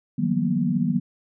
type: tone cluster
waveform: sine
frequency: 153.6 / 174.1 / 189.4 / 226.4 / 240.5 Hz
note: D#3 / F3 / F#3 / A3 / B3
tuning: -22 / -5 / +41 / +50 / -46 cents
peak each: -27 / -27 / -25 / -31 / -24 dBFS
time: 0.18-1 s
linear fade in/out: 10 ms
effects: none